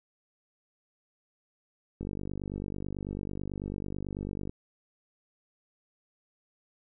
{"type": "click train", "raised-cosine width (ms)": 3, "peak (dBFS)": -23, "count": 123, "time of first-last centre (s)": [2.01, 4.495], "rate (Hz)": 49.1, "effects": []}